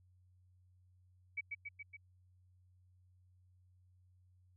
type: tone with echo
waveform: sine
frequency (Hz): 2275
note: C#7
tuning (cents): +44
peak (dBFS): -36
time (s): 1.37-1.41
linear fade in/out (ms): 10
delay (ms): 140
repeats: 4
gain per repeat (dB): -3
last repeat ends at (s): 1.97
effects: added 91 Hz sine -65 dBFS peak until 4.56 s